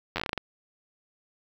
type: slowing click train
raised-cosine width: 0.3 ms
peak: -13 dBFS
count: 10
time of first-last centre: 0.16-0.377 s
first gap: 10 ms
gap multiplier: 1.21
effects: 8-bit